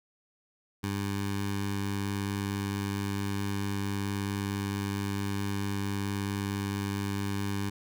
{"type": "tone with notch filter", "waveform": "15% pulse", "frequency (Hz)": 99.5, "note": "G2", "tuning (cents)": 26, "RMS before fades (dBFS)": -32, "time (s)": [0.83, 7.7], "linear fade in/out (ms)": 10, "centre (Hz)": 550, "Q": 1.3, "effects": []}